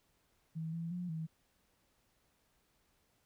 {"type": "tone with pitch steps", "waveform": "sine", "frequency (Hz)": [161.1, 166.6, 177.7, 160.4], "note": ["E3", "E3", "F3", "E3"], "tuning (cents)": [-39, 19, 30, -47], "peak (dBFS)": -37, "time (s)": [0.55, 1.27], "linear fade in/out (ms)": 20, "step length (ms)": 180, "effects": ["pink hiss -75 dBFS RMS until 3.25 s"]}